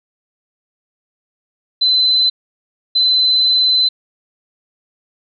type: tone bursts at uneven times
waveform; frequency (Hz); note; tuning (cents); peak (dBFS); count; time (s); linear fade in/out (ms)
sine; 4041; B7; +39; -10; 2; 1.81-2.3 / 2.95-3.89; 10
effects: none